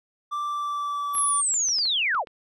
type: tone with pitch glide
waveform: triangle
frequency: 1174.7 to 1149.2 Hz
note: D6 to D6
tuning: 0 to -38 cents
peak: -24 dBFS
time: 0.31-1.42 s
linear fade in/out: 20 ms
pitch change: -38 cents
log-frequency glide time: 0.44-1.22 s
type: linear sweep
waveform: sine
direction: down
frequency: 11460 to 392 Hz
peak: -21 dBFS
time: 1.13-2.25 s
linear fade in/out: 50 ms
type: clicks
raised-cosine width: 0.3 ms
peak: -27 dBFS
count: 8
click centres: 1.151 / 1.182 / 1.54 / 1.687 / 1.786 / 1.855 / 2.148 / 2.272 s
effects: none